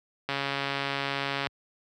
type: click train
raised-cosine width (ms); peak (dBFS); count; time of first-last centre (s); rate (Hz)
0.3; -13; 165; 0.29-1.47; 139
effects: high-pass 80 Hz 12 dB/octave